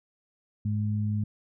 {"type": "tone pair together", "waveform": "sine", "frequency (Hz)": [104.43, 210.8], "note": ["G#2", "G#3"], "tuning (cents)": [10, 26], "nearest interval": "octave", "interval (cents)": 1216, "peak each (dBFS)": [-26, -31], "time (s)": [0.65, 1.24], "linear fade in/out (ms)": 5, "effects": []}